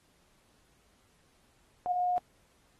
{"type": "tone", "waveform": "sine", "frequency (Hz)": 719, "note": "F#5", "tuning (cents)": -50, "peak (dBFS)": -26, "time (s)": [1.86, 2.18], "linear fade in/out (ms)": 0, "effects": ["pink hiss -68 dBFS RMS until 2.79 s", "AAC 32 kbps"]}